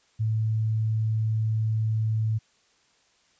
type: tone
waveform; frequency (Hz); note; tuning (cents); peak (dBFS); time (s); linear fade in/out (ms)
sine; 110; A2; 0; -22; 0.19-2.39; 20
effects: white hiss -64 dBFS RMS until 3.39 s + resampled to 16000 Hz